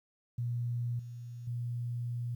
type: tone with level steps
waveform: sine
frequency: 120 Hz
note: B2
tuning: 49 cents flat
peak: -31 / -41 / -33 dBFS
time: 0.38-2.35 s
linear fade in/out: 5 ms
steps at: 0.99 / 1.47 s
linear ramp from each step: 5 ms
effects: 11-bit